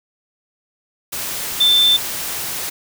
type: tone in noise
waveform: sine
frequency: 3547 Hz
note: A7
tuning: 13 cents sharp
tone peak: -10 dBFS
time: 1.6-1.97 s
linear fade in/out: 10 ms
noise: white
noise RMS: -25 dBFS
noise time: 1.12-2.7 s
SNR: +12 dB
effects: none